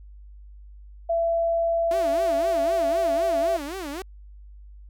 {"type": "tone", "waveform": "sine", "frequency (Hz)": 670, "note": "E5", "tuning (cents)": 28, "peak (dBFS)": -20, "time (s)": [1.09, 3.57], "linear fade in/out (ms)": 10}
{"type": "tone with vibrato", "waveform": "sawtooth", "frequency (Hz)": 330, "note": "E4", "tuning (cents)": 2, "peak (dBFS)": -27, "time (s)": [1.91, 4.02], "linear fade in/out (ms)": 2, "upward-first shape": "sine", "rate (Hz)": 3.9, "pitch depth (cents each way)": 290}
{"effects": ["added 50 Hz sine -42 dBFS peak until 4.89 s"]}